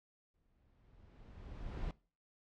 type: noise with exponential growth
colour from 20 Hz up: brown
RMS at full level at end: -39 dBFS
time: 0.34-1.91 s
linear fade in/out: 1 ms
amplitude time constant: 340 ms
effects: noise-tail reverb RT60 0.4 s tail -21 dB re dry + low-pass 4000 Hz 12 dB/octave